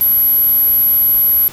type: tone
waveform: sine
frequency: 11760 Hz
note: F#9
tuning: 12 cents flat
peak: -9 dBFS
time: 0.01-1.48 s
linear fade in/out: 0 ms
effects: pink hiss -34 dBFS RMS until 1.52 s